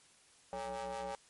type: ring-modulated tone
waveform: 35% pulse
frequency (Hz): 123.47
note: B2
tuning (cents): 0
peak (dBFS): -34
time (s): 0.53-1.15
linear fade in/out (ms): 0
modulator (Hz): 682
effects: white hiss -64 dBFS RMS until 1.29 s + MP3 48 kbps